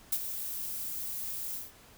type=noise with ADSR envelope; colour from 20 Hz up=violet; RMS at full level=-27 dBFS; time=0.12-1.72 s; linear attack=6 ms; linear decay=52 ms; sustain=-10 dB; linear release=180 ms; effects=pink hiss -56 dBFS RMS until 1.97 s